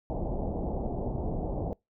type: low-pass noise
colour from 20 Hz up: pink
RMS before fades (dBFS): -32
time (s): 0.1-1.73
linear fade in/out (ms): 0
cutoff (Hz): 810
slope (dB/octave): 48
effects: noise-tail reverb RT60 0.2 s tail -25 dB re dry